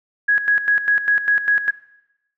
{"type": "tone with tremolo", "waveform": "sine", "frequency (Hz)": 1665, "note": "G#6", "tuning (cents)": 4, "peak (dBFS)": -12, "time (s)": [0.28, 1.71], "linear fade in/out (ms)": 10, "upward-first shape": "square", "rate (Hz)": 5, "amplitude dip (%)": 65, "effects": ["noise-tail reverb RT60 0.9 s tail -18 dB re dry"]}